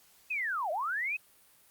sine linear two-way sweep, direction down then up, 2601 to 585 to 2601 Hz, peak -30 dBFS, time 0.3-1.17 s, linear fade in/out 10 ms, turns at 0.71 s, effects white hiss -62 dBFS RMS until 1.7 s + Opus 48 kbps

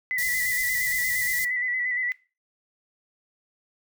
sine tone with vibrato, 1987 Hz, B6, 10 cents sharp, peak -24 dBFS, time 0.11-2.12 s, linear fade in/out 0 ms, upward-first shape square, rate 8.6 Hz, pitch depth 32 cents each way
white band-stop noise, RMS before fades -31 dBFS, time 0.18-1.45 s, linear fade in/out 5 ms, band 150 to 4500 Hz, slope 24 dB/octave
effects noise-tail reverb RT60 0.3 s tail -19 dB re dry

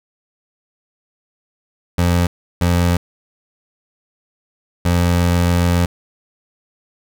25% pulse tone bursts at uneven times, 87.31 Hz, F2, in tune, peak -9 dBFS, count 3, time 1.98-2.27 / 2.61-2.97 / 4.85-5.86 s, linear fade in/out 5 ms, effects none

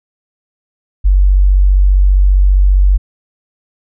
sine tone, 47.51 Hz, F#1, 47 cents sharp, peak -5 dBFS, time 1.04-2.98 s, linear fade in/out 20 ms, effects none

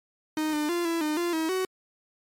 45% pulse tone with pitch steps, 309.6 / 300.5 / 346.5 / 333.6 / 304.1 / 346.3 / 320.1 / 373.9 Hz, D#4 / D4 / F4 / E4 / D#4 / F4 / D#4 / F#4, -9 / +40 / -14 / +21 / -40 / -15 / +49 / +18 cents, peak -25 dBFS, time 0.37-1.65 s, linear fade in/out 2 ms, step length 160 ms, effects MP3 64 kbps

